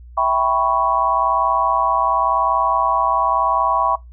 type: chord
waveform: sine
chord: C# half-diminished seventh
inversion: first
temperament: equal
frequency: 659.3 / 784 / 987.8 / 1108.7 Hz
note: E5 / G5 / B5 / C#6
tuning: 0 / 0 / 0 / 0 cents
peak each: -22 / -22 / -19 / -18 dBFS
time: 0.17-3.96 s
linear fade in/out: 10 ms
effects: noise-tail reverb RT60 0.2 s tail -23 dB re dry + added 60 Hz sine -37 dBFS peak until 4.12 s